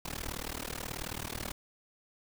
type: noise with amplitude modulation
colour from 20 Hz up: pink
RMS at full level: -35 dBFS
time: 0.05-1.52 s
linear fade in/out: 5 ms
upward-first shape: sine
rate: 38.5 Hz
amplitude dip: 100%
effects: none